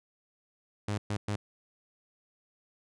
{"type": "tone bursts at uneven times", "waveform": "sawtooth", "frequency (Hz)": 103.83, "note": "G#2", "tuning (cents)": 0, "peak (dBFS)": -26, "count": 3, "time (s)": [[0.88, 0.98], [1.1, 1.17], [1.28, 1.36]], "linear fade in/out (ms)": 5, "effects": ["resampled to 22050 Hz"]}